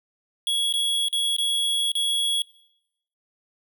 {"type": "tone with dropouts", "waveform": "square", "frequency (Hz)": 3341, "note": "G#7", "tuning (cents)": 10, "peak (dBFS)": -22, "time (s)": [0.47, 2.42], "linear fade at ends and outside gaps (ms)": 1, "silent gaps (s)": [[0.726, 0.738], [1.084, 1.128], [1.365, 1.384], [1.918, 1.953]], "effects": ["noise-tail reverb RT60 0.8 s tail -22 dB re dry"]}